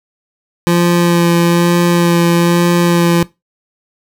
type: tone with vibrato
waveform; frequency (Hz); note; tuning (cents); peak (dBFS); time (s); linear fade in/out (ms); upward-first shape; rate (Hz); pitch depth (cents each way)
25% pulse; 172.2; F3; -24; -5; 0.67-3.23; 0; sine; 1.1; 14
effects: noise-tail reverb RT60 0.2 s tail -19 dB re dry